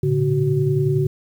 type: tone cluster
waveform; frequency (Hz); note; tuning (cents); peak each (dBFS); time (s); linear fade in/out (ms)
sine; 112.7 / 123.3 / 143.6 / 374.8; A2 / B2 / D3 / F#4; +42 / -2 / -39 / +22; -25 / -27 / -18 / -21; 0.03-1.07; 5
effects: 8-bit